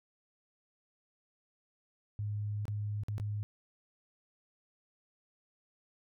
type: tone with dropouts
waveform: sine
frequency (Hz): 104.2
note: G#2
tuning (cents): +6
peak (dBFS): -33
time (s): 2.19-3.43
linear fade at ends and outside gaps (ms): 0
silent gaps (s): 2.654-2.681 / 3.035-3.084 / 3.181-3.199
effects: none